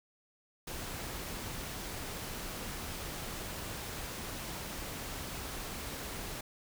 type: noise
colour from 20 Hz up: pink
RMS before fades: -41 dBFS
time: 0.67-6.41 s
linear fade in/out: 5 ms
effects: none